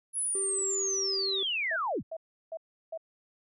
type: linear sweep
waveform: sine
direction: down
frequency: 10548 to 46.34 Hz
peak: -28 dBFS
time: 0.13-2.03 s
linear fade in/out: 50 ms
type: tone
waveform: triangle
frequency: 388.8 Hz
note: G4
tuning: 14 cents flat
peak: -32 dBFS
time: 0.35-1.43 s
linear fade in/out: 2 ms
type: tone bursts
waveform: sine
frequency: 650 Hz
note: E5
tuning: 24 cents flat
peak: -34 dBFS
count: 4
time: 1.71-2.976 s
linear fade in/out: 5 ms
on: 54 ms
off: 350 ms
effects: none